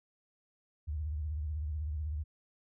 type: tone with vibrato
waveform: sine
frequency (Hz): 75.8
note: D#2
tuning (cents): -45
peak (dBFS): -33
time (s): 0.87-2.24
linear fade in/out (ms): 20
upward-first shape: triangle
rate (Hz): 16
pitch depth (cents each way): 160
effects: none